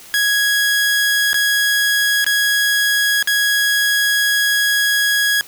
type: tone with dropouts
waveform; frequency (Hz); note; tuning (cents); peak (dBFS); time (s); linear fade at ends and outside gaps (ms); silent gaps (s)
sawtooth; 1661.2; G#6; 0; -10; 0.14-5.41; 0; 1.331-1.343 / 2.244-2.265 / 3.226-3.274
effects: white hiss -40 dBFS RMS until 5.47 s